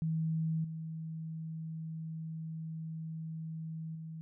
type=tone with level steps; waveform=sine; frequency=160.6 Hz; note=E3; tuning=45 cents flat; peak=-30 / -38 / -41 dBFS; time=0.02-4.21 s; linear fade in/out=0 ms; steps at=0.64 / 3.95 s; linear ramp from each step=5 ms; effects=none